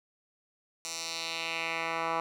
10% pulse tone with band-pass filter sweep, 164.81 Hz, E3, in tune, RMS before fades -34 dBFS, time 0.85-2.2 s, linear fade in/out 0 ms, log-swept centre 6500 to 1200 Hz, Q 1.8, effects none

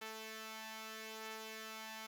5% pulse tone pair together, 220 / 439.2 Hz, A3 / A4, 0 / -3 cents, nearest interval octave, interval 1197 cents, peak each -38 / -38 dBFS, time 0.01-2.07 s, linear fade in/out 10 ms, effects none

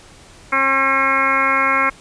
harmonic tone, 270 Hz, C#4, 45 cents flat, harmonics 1 / 2 / 3 / 4 / 5 / 6 / 7 / 8 / 9, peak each -28 / -26 / -29 / -19 / -20 / -23 / -28 / -18 / -28 dBFS, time 0.52-1.9 s, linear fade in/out 10 ms, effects pink hiss -44 dBFS RMS until 2 s + resampled to 22050 Hz

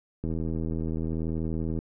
click train, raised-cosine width 3 ms, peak -19 dBFS, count 126, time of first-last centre 0.24-1.789 s, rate 80.7 Hz, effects none

